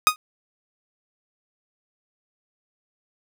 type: tone with exponential decay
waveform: sawtooth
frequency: 1244.5 Hz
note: D#6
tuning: in tune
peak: -5 dBFS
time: 0.07-0.16 s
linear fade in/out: 0 ms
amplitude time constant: 19 ms
effects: none